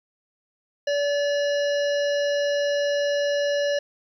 harmonic tone with a mistuned harmonic, 575 Hz, D5, 37 cents flat, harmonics 1 / 3 / 5 / 7 / 9 / 10, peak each -21 / -31 / -35 / -38 / -40 / -41 dBFS, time 0.87-3.79 s, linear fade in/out 5 ms, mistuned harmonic 7, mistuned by +16 cents, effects 10-bit

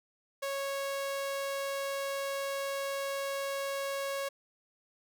sawtooth tone, 552 Hz, C#5, 7 cents flat, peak -29 dBFS, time 0.42-4.29 s, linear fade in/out 10 ms, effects none

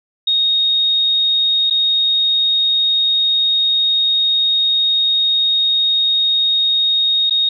sine tone with dropouts, 3729 Hz, A#7, in tune, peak -12 dBFS, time 0.27-7.49 s, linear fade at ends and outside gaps 5 ms, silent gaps 1.7-1.707 / 7.298-7.307 s, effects none

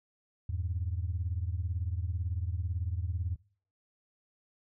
sine beating tone pair, 82.41 / 100.41 Hz, E2 / G2, 0 / +42 cents, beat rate 18 Hz, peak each -32 / -34 dBFS, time 0.49-3.36 s, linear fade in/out 5 ms, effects noise-tail reverb RT60 0.5 s tail -25 dB re dry + tanh soft clip ceiling -23 dBFS

